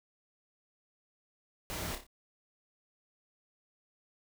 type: noise with echo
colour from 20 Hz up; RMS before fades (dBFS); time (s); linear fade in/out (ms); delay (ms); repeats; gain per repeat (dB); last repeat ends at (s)
pink; -39; 1.7-1.95; 0; 29; 4; -6; 2.066
effects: none